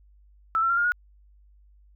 sine tone with pitch steps, 1318.5 / 1349.3 / 1380.9 / 1413.1 / 1446.2 Hz, E6 / E6 / F6 / F6 / F#6, 0 / +40 / -20 / +20 / -40 cents, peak -20 dBFS, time 0.55-0.92 s, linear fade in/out 0 ms, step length 74 ms, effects added 50 Hz sine -53 dBFS peak until 1.95 s

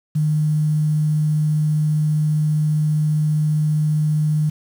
sine tone with quantisation, 152.5 Hz, D#3, 34 cents flat, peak -15 dBFS, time 0.15-4.5 s, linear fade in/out 10 ms, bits 7, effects none

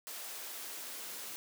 white noise with high-pass filter sweep, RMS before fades -44 dBFS, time 0.07-1.36 s, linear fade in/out 0 ms, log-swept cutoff 470 to 210 Hz, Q 0.9, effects none

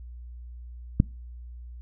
click, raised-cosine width 5 ms, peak -5 dBFS, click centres 1.001 s, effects noise-tail reverb RT60 0.3 s tail -24 dB re dry + added 60 Hz sine -39 dBFS peak until 1.81 s

